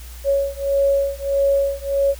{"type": "beating tone pair", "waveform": "sine", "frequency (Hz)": [554.4, 556], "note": ["C#5", "C#5"], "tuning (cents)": [0, 5], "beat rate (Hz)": 1.6, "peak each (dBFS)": -19, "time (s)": [0.24, 2.15], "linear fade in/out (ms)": 50, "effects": ["added 60 Hz sine -34 dBFS peak until 2.19 s", "white hiss -43 dBFS RMS until 2.19 s"]}